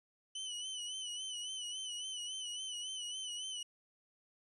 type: tone with vibrato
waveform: sawtooth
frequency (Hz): 2996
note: F#7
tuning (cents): +21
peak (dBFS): -37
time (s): 0.35-3.63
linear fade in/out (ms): 5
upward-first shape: sine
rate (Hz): 3.6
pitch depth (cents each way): 61
effects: resampled to 24000 Hz